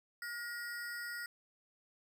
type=ring-modulated tone; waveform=square; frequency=1661.2 Hz; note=G#6; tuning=in tune; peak=-38 dBFS; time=0.22-1.26 s; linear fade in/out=2 ms; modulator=235 Hz; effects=none